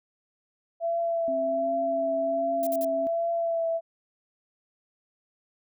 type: tone with vibrato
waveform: sine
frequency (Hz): 669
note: E5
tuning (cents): +25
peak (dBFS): -24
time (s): 0.8-3.81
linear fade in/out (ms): 50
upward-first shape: triangle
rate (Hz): 1.3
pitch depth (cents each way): 24
type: tone with pitch glide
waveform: sine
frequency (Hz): 266.2 to 272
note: C4 to C#4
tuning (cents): +30 to -33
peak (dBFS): -33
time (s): 1.28-3.07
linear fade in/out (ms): 0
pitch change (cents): +37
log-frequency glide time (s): 1.44-2.07
type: noise bursts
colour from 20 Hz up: violet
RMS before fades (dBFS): -37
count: 3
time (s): 2.63-2.847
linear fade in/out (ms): 0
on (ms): 37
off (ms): 53
effects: none